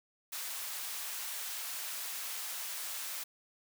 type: high-pass noise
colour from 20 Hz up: white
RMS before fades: -40 dBFS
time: 0.32-3.24 s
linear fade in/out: 10 ms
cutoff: 790 Hz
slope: 12 dB/octave
effects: none